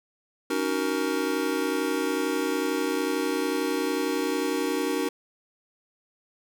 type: chord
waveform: square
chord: D# minor seventh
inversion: third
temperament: just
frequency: 280 / 311.1 / 373.4 / 466.7 Hz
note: C#4 / D#4 / F#4 / A#4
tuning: +18 / 0 / +16 / +2 cents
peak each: -31 dBFS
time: 0.5-5.09 s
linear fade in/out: 5 ms
effects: none